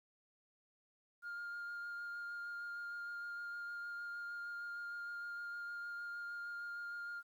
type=tone with vibrato; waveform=sine; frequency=1409 Hz; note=F6; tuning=15 cents sharp; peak=-40 dBFS; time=1.22-7.23 s; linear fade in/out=50 ms; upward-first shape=sine; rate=6.5 Hz; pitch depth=10 cents each way; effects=tanh soft clip ceiling -41 dBFS + 12-bit